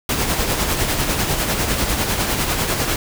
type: noise with tremolo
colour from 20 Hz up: pink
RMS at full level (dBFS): -18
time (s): 0.09-2.96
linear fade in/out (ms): 2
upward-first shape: sine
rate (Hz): 10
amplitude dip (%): 45
effects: none